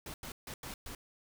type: noise bursts at uneven times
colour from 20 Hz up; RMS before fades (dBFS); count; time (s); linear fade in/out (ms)
pink; -44; 5; 0.06-0.14 / 0.23-0.32 / 0.47-0.54 / 0.63-0.74 / 0.86-0.95; 2
effects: none